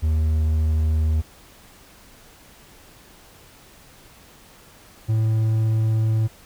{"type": "tone pair in turn", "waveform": "triangle", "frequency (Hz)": [78.3, 110.46], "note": ["D#2", "A2"], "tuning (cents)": [11, 7], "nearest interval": "tritone", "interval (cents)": 596, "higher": "second", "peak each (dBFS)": -15, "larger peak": "neither", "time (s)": [[0.02, 1.22], [5.08, 6.28]], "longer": "neither", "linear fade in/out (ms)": 20, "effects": ["pink hiss -49 dBFS RMS until 6.45 s"]}